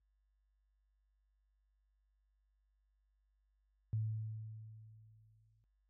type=tone with exponential decay; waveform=sine; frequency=109.5 Hz; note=A2; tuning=8 cents flat; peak=-32 dBFS; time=3.93-5.64 s; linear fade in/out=0 ms; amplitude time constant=370 ms; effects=added 50 Hz sine -70 dBFS peak until 5.89 s + high-pass 60 Hz 12 dB/octave